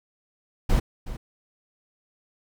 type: noise with echo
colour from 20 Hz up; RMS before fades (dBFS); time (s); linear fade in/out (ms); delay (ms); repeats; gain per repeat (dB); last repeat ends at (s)
brown; -19; 0.69-0.8; 10; 370; 1; -14; 1.17
effects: none